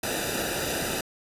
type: noise with comb filter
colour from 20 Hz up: pink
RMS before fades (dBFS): -29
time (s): 0.03-1.01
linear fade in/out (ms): 5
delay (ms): 0.92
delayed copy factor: -0.8
effects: resampled to 32000 Hz